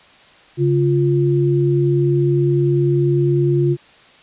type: tone pair together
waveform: sine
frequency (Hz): 139.6 / 349.5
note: C#3 / F4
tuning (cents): +13 / +1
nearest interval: octave + major third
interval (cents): 1588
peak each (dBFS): -15 / -16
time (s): 0.57-3.77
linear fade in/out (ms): 50
effects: white hiss -47 dBFS RMS until 4.22 s + resampled to 8000 Hz